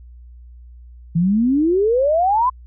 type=exponential sweep; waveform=sine; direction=up; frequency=160.3 to 1046.5 Hz; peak=-13 dBFS; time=1.15-2.5 s; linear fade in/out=10 ms; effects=added 60 Hz sine -38 dBFS peak until 2.66 s